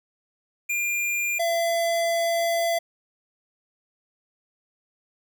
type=tone pair in turn; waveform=square; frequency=2400 / 674.8 Hz; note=D7 / E5; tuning=+37 / +40 cents; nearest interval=octave + minor seventh; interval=2197 cents; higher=first; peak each=-24 / -22 dBFS; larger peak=second; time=0.69-1.39 / 1.39-2.79 s; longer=second; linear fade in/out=10 ms; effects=none